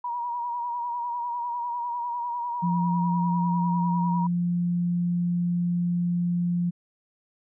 sine tone with vibrato, 958 Hz, A#5, 47 cents sharp, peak -27 dBFS, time 0.04-4.27 s, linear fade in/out 5 ms, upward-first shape sine, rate 10 Hz, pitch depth 43 cents each way
sine tone, 174.61 Hz, F3, in tune, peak -22 dBFS, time 2.62-6.71 s, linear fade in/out 20 ms
effects none

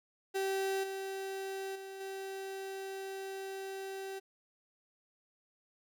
35% pulse tone with level steps, 386.7 Hz, G4, 24 cents flat, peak -30 / -36 / -42 / -38 dBFS, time 0.34-4.2 s, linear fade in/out 20 ms, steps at 0.83 / 1.75 / 2 s, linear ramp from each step 10 ms, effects none

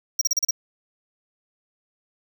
square tone bursts, 5650 Hz, F8, 19 cents sharp, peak -18 dBFS, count 6, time 0.19-0.509 s, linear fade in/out 5 ms, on 24 ms, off 35 ms, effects none

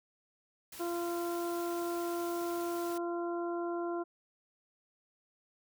white noise, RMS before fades -48 dBFS, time 0.72-2.98 s, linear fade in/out 5 ms
harmonic tone, 344.2 Hz, F4, 25 cents flat, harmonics 1 / 2 / 3 / 4, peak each -34 / -40 / -44 / -46 dBFS, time 0.79-4.04 s, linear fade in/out 20 ms
effects none

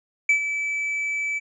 triangle tone with ADSR envelope, 2306 Hz, D7, 32 cents flat, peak -12 dBFS, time 0.29-1.4 s, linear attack 4 ms, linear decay 96 ms, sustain -10 dB, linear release 26 ms, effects resampled to 22050 Hz

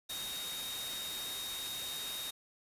sine tone in noise, 3729 Hz, A#7, in tune, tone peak -40 dBFS, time 0.09-2.31 s, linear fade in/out 10 ms, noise white, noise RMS -42 dBFS, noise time 0.09-2.31 s, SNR -1 dB, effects resampled to 32000 Hz

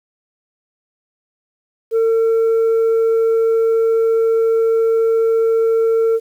sine tone, 452.4 Hz, A4, 48 cents sharp, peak -9 dBFS, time 1.91-6.2 s, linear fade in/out 50 ms, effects tanh soft clip ceiling -11 dBFS + 8-bit

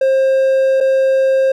triangle tone with dropouts, 532 Hz, C5, 29 cents sharp, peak -8 dBFS, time 0.01-1.52 s, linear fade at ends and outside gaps 5 ms, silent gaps 0.804-0.808 s, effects none

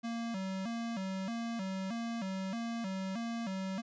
square tone with vibrato, 210.1 Hz, G#3, 20 cents sharp, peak -36 dBFS, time 0.03-3.82 s, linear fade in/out 20 ms, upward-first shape square, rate 1.6 Hz, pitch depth 170 cents each way, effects resampled to 16000 Hz

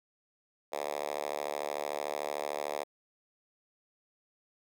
5% pulse tone with high-pass filter, 73.42 Hz, D2, in tune, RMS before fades -36 dBFS, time 0.72-2.84 s, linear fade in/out 10 ms, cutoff 560 Hz, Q 2, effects none

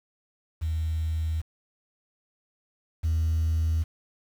sine tone pair in turn, 79.9 / 80.6 Hz, D#2 / E2, +47 / -38 cents, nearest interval unison, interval 15 cents, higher second, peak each -24 / -20 dBFS, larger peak second, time 0.61-1.42 / 3.03-3.84 s, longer neither, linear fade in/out 20 ms, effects tanh soft clip ceiling -20 dBFS + 8-bit

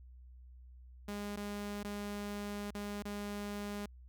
sawtooth tone with dropouts, 204.8 Hz, G#3, 24 cents flat, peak -35 dBFS, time 1.08-3.86 s, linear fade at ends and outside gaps 5 ms, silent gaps 1.362-1.37 / 1.831-1.845 / 2.707-2.747 / 3.025-3.052 s, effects added 62 Hz sine -52 dBFS peak until 4.08 s

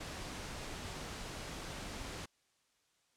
pink noise, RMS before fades -44 dBFS, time 0-2.26 s, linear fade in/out 10 ms, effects white hiss -75 dBFS RMS until 3.16 s + low-pass 8000 Hz 12 dB/octave

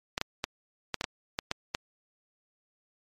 clicks, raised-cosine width 0.2 ms, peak -11 dBFS, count 9, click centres 0.179 / 0.214 / 0.441 / 0.943 / 1.011 / 1.042 / 1.389 / 1.514 / 1.749 s, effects MP3 64 kbps

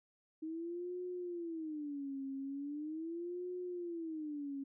sine tone with vibrato, 312.5 Hz, D#4, 8 cents sharp, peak -39 dBFS, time 0.42-4.64 s, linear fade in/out 10 ms, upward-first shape sine, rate 0.4 Hz, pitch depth 250 cents each way, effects none

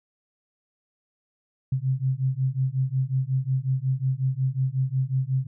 sine beating tone pair, 129 / 134.5 Hz, C3 / C3, -24 / +48 cents, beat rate 5.5 Hz, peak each -25 dBFS, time 1.72-5.47 s, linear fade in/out 5 ms, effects none

